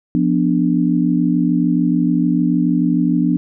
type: chord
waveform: sine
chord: B diminished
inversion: second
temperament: equal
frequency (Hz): 174.61 / 246.9 / 293.7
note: F3 / B3 / D4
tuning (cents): 0 / 0 / 0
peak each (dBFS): -17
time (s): 0.15-3.37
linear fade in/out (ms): 0
effects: none